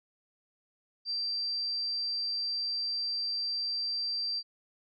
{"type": "tone", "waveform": "sine", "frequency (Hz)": 4699, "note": "D8", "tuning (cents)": 0, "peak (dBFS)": -30, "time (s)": [1.05, 4.43], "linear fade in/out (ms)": 50, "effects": []}